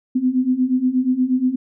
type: beating tone pair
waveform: sine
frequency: 250 / 258.4 Hz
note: B3 / C4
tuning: +21 / -21 cents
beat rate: 8.4 Hz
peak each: -20 / -17 dBFS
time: 0.15-1.56 s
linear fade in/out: 10 ms
effects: none